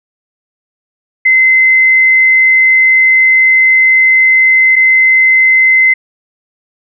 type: tone pair in turn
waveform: sine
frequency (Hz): 2058 / 2058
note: C7 / C7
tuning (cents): -29 / -29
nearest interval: unison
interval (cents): 0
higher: neither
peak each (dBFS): -4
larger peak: neither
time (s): 1.25-4.76 / 4.76-5.94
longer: first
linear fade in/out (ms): 10
effects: none